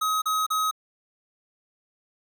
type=tone bursts; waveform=square; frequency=1268 Hz; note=D#6; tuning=32 cents sharp; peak=-23 dBFS; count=3; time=0.01-0.712 s; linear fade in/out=10 ms; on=210 ms; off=36 ms; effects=none